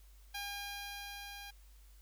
10% pulse tone with level ramp, 808 Hz, G#5, 48 cents flat, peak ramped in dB -31 to -39 dBFS, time 0.34-1.51 s, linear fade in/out 10 ms, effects added 50 Hz sine -56 dBFS peak until 2.01 s + white hiss -68 dBFS RMS until 2.01 s

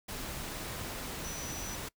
sine tone in noise, 5920 Hz, F#8, in tune, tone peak -42 dBFS, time 1.24-1.76 s, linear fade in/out 10 ms, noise pink, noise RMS -40 dBFS, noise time 0.08-1.89 s, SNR -5 dB, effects noise-tail reverb RT60 0.1 s tail -23 dB re dry

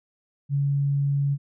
sine tone, 140.9 Hz, C#3, 29 cents sharp, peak -20 dBFS, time 0.49-1.38 s, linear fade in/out 50 ms, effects none

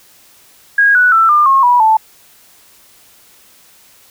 sine tone with pitch steps, 1639 / 1477.1 / 1331.3 / 1199.8 / 1081.3 / 974.6 / 878.3 Hz, G#6 / F#6 / E6 / D6 / C#6 / B5 / A5, -23 / -3 / +17 / +37 / -43 / -23 / -3 cents, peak -6 dBFS, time 0.78-1.97 s, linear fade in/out 5 ms, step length 170 ms, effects white hiss -46 dBFS RMS until 4.1 s

